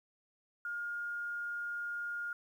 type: tone with quantisation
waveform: sine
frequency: 1419 Hz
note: F6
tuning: 27 cents sharp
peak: -36 dBFS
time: 0.65-2.33 s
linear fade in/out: 2 ms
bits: 11
effects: none